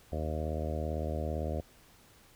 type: harmonic tone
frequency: 77.78 Hz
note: D#2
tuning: in tune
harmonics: 1 / 2 / 3 / 4 / 5 / 6 / 7 / 8 / 9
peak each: -34 / -41 / -42 / -44 / -44 / -44 / -41 / -42 / -45 dBFS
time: 0.12-1.61 s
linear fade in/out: 5 ms
effects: pink hiss -60 dBFS RMS until 2.35 s